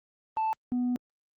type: tone pair in turn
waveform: sine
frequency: 880 / 246.9 Hz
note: A5 / B3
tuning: 0 / 0 cents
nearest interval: octave + minor seventh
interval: 2200 cents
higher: first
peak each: -23 dBFS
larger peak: neither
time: 0.37-0.53 / 0.72-0.96 s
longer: second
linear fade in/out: 0 ms
effects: tanh soft clip ceiling -24 dBFS + Opus 24 kbps